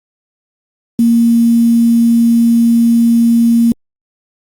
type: tone with quantisation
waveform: sine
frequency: 232.7 Hz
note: A#3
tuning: 3 cents flat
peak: -6 dBFS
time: 0.99-3.72 s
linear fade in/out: 2 ms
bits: 5
effects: Opus 48 kbps